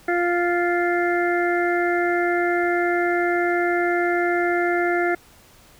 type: harmonic tone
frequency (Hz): 349.2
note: F4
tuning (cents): 0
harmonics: 1 / 2 / 4 / 5 / 6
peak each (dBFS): -21 / -24 / -27 / -28 / -29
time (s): 0.08-5.15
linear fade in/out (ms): 5
effects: pink hiss -51 dBFS RMS until 5.79 s